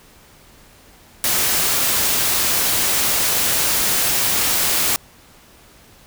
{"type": "noise", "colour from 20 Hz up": "white", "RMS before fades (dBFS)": -18, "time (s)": [1.24, 4.96], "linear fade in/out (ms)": 0, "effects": ["pink hiss -48 dBFS RMS until 6.06 s"]}